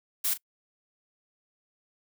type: noise with echo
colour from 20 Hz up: blue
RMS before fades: -27 dBFS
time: 0.24-0.34 s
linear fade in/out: 10 ms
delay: 38 ms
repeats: 1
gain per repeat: -14 dB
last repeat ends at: 0.378 s
effects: noise-tail reverb RT60 0.1 s tail -24 dB re dry